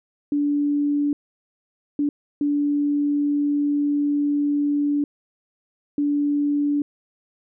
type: tone bursts at uneven times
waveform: sine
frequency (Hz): 289.9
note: D4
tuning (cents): -22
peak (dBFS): -18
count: 4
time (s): 0.32-1.13 / 1.99-2.09 / 2.41-5.04 / 5.98-6.82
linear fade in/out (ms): 2
effects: none